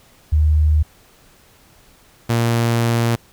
sine / sawtooth tone pair in turn, 76.5 / 116.85 Hz, D#2 / A#2, -29 / +5 cents, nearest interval perfect fifth, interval 734 cents, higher second, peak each -11 dBFS, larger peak neither, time 0.32-0.83 / 2.29-3.16 s, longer second, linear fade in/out 10 ms, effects pink hiss -51 dBFS RMS until 3.32 s

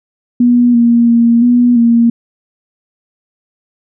sine tone with pitch steps, 242.5 / 235.4 / 233.7 / 243.1 / 233.5 Hz, B3 / A#3 / A#3 / B3 / A#3, -31 / +17 / +5 / -27 / +3 cents, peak -5 dBFS, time 0.4-2.1 s, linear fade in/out 5 ms, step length 340 ms, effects none

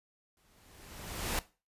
pink noise with exponential growth, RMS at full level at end -31 dBFS, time 0.37-1.39 s, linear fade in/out 1 ms, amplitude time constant 220 ms, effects noise-tail reverb RT60 0.3 s tail -17 dB re dry + resampled to 32000 Hz

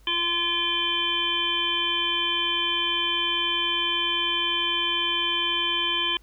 harmonic tone, 343.9 Hz, F4, 27 cents flat, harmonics 1 / 3 / 5 / 7 / 9 / 10, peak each -36 / -31 / -34 / -31 / -24 / -34 dBFS, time 0.07-6.17 s, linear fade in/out 2 ms, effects added 51 Hz sine -51 dBFS peak until 6.22 s + pink hiss -61 dBFS RMS until 6.22 s

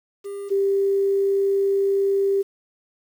triangle / sine tone pair in turn, 400 / 394.3 Hz, G4 / G4, +35 / +10 cents, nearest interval unison, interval 25 cents, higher first, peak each -27 / -17 dBFS, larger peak second, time 0.24-0.5 / 0.5-2.43 s, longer second, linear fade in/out 20 ms, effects 8-bit

